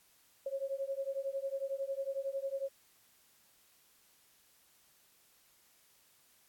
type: beating tone pair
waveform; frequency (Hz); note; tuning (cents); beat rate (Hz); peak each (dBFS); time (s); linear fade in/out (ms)
sine; 540 / 551; C#5 / C#5; -45 / -11; 11; -38 / -38; 0.46-2.69; 5
effects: white hiss -67 dBFS RMS until 6.48 s + AAC 64 kbps